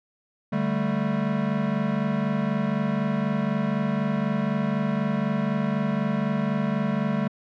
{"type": "chord", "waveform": "square", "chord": "D suspended fourth", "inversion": "none", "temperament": "equal", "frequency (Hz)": [146.83, 196, 220], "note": ["D3", "G3", "A3"], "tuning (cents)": [0, 0, 0], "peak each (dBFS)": [-30, -27, -27], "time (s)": [0.52, 7.28], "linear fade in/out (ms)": 10, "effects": ["low-pass 2000 Hz 12 dB/octave"]}